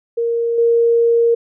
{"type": "tone with level steps", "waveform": "sine", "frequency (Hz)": 466.2, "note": "A#4", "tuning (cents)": 0, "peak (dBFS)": [-15, -10], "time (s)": [0.17, 1.35], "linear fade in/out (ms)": 10, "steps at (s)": 0.58, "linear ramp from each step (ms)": 5, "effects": []}